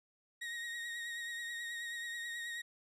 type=tone with vibrato; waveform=35% pulse; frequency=1878 Hz; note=A#6; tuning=12 cents sharp; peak=-38 dBFS; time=0.41-2.62 s; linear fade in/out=10 ms; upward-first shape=triangle; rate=9.3 Hz; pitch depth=33 cents each way; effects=low-pass 10000 Hz 12 dB/octave